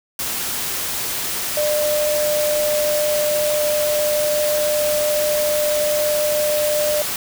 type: tone in noise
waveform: sine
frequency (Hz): 599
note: D5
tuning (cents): +34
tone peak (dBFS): -17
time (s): 1.57-7.02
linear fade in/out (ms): 2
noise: white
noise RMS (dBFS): -24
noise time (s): 0.19-7.16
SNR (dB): +4
effects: none